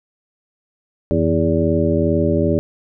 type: harmonic tone with a mistuned harmonic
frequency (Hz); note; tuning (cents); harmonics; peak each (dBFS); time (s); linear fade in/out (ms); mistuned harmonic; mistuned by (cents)
82.41; E2; 0; 1 / 2 / 3 / 4 / 5 / 7; -21 / -21 / -21 / -21 / -21 / -21; 1.11-2.59; 0; 1; +140
effects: none